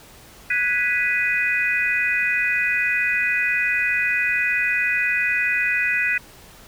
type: chord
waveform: sine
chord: G# minor seventh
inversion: third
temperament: equal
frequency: 1480 / 1661.2 / 1975.5 / 2489 Hz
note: F#6 / G#6 / B6 / D#7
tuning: 0 / 0 / 0 / 0 cents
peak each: -26 / -28 / -22 / -22 dBFS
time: 0.5-6.18 s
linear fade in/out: 5 ms
effects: pink hiss -46 dBFS RMS until 6.67 s